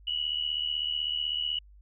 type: tone pair together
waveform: sine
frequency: 2884 / 2960 Hz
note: F#7 / F#7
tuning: -45 / 0 cents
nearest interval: unison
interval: 45 cents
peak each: -32 / -30 dBFS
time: 0.07-1.59 s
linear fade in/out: 5 ms
effects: added 50 Hz sine -51 dBFS peak until 1.81 s